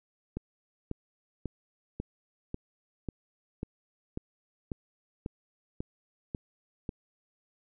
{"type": "click train", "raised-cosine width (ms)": 3, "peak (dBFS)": -21, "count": 13, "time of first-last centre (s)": [0.37, 6.892], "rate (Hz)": 1.84, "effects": []}